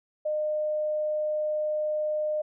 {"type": "tone", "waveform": "sine", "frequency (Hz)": 609, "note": "D#5", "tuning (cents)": -37, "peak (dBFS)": -25, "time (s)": [0.25, 2.42], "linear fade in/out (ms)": 10, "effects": []}